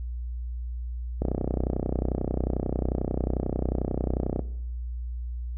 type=click train; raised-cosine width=2 ms; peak=-13 dBFS; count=100; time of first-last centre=1.22-4.393 s; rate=31.2 Hz; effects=noise-tail reverb RT60 0.8 s tail -20 dB re dry + added 60 Hz sine -30 dBFS peak until 5.57 s